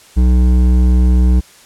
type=tone with hard clipping; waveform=triangle; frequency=61.9 Hz; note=B1; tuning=5 cents sharp; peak=-9 dBFS; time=0.16-1.41 s; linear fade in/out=20 ms; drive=14 dB; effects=white hiss -43 dBFS RMS until 1.65 s + low-pass 10000 Hz 12 dB/octave